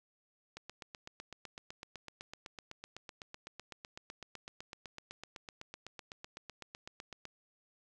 click train, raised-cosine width 0.2 ms, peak -28 dBFS, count 54, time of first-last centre 0.57-7.253 s, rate 7.93 Hz, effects none

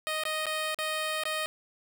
10% pulse tone with dropouts, 622.3 Hz, D#5, in tune, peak -21 dBFS, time 0.07-1.46 s, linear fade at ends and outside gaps 0 ms, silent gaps 0.236-0.253 / 0.457-0.466 / 0.745-0.787 / 1.236-1.254 s, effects none

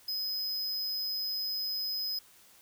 square tone, 5050 Hz, D#8, 25 cents sharp, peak -32 dBFS, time 0.08-2.19 s, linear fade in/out 5 ms, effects white hiss -59 dBFS RMS until 2.61 s

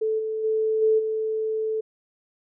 sine tone with level steps, 438 Hz, A4, 8 cents flat, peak -21 / -25 / -20 / -16 / -23 dBFS, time 0.01-1.81 s, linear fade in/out 10 ms, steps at 0.18 / 0.43 / 0.81 / 0.98 s, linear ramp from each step 20 ms, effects none

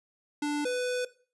square tone pair in turn, 293.7 / 497.4 Hz, D4 / B4, 0 / +12 cents, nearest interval major sixth, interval 912 cents, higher second, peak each -28 dBFS, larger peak neither, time 0.42-0.65 / 0.65-1.05 s, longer second, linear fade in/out 5 ms, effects noise-tail reverb RT60 0.4 s tail -17 dB re dry + resampled to 24000 Hz

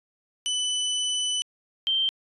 sawtooth / sine tone pair in turn, 2994 / 3137 Hz, F#7 / G7, +20 / +1 cents, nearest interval minor second, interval 81 cents, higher second, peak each -21 dBFS, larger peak neither, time 0.46-1.42 / 1.87-2.09 s, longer first, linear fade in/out 0 ms, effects resampled to 24000 Hz

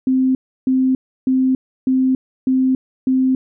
sine tone bursts, 260.3 Hz, C4, 9 cents flat, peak -12 dBFS, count 6, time 0.07-3.35 s, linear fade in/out 2 ms, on 280 ms, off 320 ms, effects none

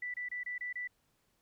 sine tone bursts, 1975.5 Hz, B6, in tune, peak -36 dBFS, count 6, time 0.02-0.875 s, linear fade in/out 5 ms, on 120 ms, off 27 ms, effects pink hiss -75 dBFS RMS until 1.41 s

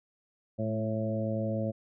harmonic tone with a mistuned harmonic, 110 Hz, A2, in tune, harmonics 1 / 2 / 3 / 4 / 5 / 6, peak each -33 / -33 / -40 / -45 / -34 / -40 dBFS, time 0.58-1.72 s, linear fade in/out 20 ms, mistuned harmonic 2, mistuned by -22 cents, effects none

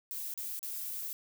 violet noise with dropouts, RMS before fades -39 dBFS, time 0.11-1.13 s, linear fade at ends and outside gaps 0 ms, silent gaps 0.339-0.376 / 0.592-0.629 s, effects none

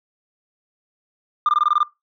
sine tone bursts, 1202 Hz, D6, 40 cents sharp, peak -11 dBFS, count 8, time 1.46-1.831 s, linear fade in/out 2 ms, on 28 ms, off 21 ms, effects noise-tail reverb RT60 0.2 s tail -20 dB re dry + tanh soft clip ceiling -11 dBFS

